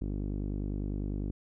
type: tone with low-pass filter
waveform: sawtooth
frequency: 50 Hz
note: G1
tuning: 35 cents sharp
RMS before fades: -34 dBFS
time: 0.01-1.31 s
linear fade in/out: 5 ms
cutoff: 300 Hz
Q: 2.1
effects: none